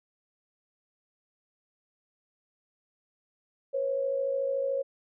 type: tone pair together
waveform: sine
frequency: 491.8 / 545.4 Hz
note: B4 / C#5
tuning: -7 / -28 cents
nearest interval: major second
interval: 179 cents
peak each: -34 / -27 dBFS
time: 3.73-4.83 s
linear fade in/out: 20 ms
effects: none